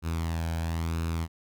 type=tone with flanger; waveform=sawtooth; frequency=82.41 Hz; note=E2; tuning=in tune; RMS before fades=-30 dBFS; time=0.02-1.28 s; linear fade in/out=50 ms; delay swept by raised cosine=0.76 to 1.28 ms; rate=1 Hz; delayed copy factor=+0.55; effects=none